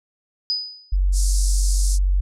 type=tone with exponential decay; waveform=sine; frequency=4978 Hz; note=D#8; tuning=in tune; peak=-17 dBFS; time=0.5-0.96 s; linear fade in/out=0 ms; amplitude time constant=100 ms
type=tone; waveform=sine; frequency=46.73 Hz; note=F#1; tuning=18 cents sharp; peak=-15 dBFS; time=0.92-2.21 s; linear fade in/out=10 ms
type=band-pass noise; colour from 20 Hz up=white; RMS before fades=-30 dBFS; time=1.12-1.99 s; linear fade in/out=50 ms; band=4700 to 10000 Hz; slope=48 dB/octave
effects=none